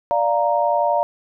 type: chord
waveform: sine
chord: Bb major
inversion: first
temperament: equal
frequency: 587.3 / 698.5 / 932.3 Hz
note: D5 / F5 / Bb5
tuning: 0 / 0 / 0 cents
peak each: -20 dBFS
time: 0.11-1.03 s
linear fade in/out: 0 ms
effects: none